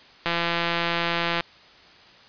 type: click train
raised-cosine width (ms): 0.3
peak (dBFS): -8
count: 196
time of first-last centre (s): 0.26-1.407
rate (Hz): 170
effects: white hiss -50 dBFS RMS until 2.28 s + resampled to 11025 Hz